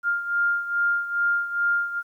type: beating tone pair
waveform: sine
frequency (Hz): 1402 / 1404.4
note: F6 / F6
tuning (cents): +6 / +9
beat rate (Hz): 2.4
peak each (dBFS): -22 / -27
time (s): 0.03-2.03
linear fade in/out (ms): 50
effects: 10-bit